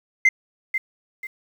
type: tone with echo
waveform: sine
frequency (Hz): 2080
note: C7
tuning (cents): -11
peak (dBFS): -9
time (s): 0.25-0.29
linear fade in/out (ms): 5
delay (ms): 490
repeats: 2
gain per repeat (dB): -10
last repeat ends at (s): 1.27
effects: tanh soft clip ceiling -10 dBFS + 8-bit